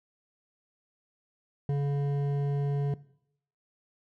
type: tone with hard clipping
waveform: sine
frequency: 141.9 Hz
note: C#3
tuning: 41 cents sharp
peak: -27 dBFS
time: 1.69-2.94 s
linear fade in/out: 2 ms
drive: 9 dB
effects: noise-tail reverb RT60 0.7 s tail -19 dB re dry